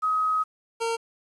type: tone pair in turn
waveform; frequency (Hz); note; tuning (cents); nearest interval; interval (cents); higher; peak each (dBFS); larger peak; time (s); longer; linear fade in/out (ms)
sine / 25% pulse; 1266 / 458.3; D#6 / A#4; +30 / -29; octave + tritone; 1759; first; -21; neither; 0.02-0.44 / 0.8-0.97; first; 20
effects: resampled to 24000 Hz + 9-bit